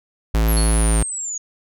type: tone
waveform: square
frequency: 54.8 Hz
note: A1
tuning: 6 cents flat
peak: -15 dBFS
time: 0.34-1.03 s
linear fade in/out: 5 ms
type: linear sweep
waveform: sine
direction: down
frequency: 11510 to 6645 Hz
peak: -24 dBFS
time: 0.48-1.38 s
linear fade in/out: 5 ms
type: tone with exponential decay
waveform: sine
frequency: 4358 Hz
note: C#8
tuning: 30 cents flat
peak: -23 dBFS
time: 0.57-0.87 s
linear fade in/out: 1 ms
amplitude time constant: 65 ms
effects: none